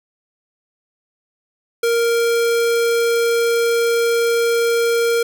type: tone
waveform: square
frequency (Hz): 466.2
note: A#4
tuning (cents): 0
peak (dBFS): -15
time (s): 1.83-5.23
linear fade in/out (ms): 5
effects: none